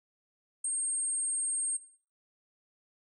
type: tone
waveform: sine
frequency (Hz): 8560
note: C9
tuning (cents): +38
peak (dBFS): -29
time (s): 0.64-1.77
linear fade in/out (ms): 5
effects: noise-tail reverb RT60 0.5 s tail -19 dB re dry